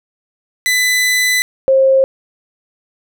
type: tone pair in turn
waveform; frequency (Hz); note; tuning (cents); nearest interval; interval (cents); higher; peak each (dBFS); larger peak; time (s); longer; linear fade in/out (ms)
sawtooth / sine; 2000 / 533.4; B6 / C5; +21 / +33; octave + major seventh; 2288; first; -8 / -7; second; 0.66-1.42 / 1.68-2.04; first; 0
effects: none